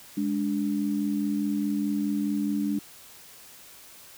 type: tone pair together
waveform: sine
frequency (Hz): 206.8 / 291.6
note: G#3 / D4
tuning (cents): -7 / -12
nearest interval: tritone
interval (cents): 595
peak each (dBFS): -27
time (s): 0.17-2.79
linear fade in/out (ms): 5
effects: white hiss -49 dBFS RMS until 4.17 s